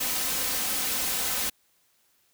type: noise with comb filter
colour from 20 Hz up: white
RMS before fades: -28 dBFS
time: 0-1.5 s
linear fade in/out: 10 ms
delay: 3.9 ms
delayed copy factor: +0.6
effects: white hiss -67 dBFS RMS until 2.33 s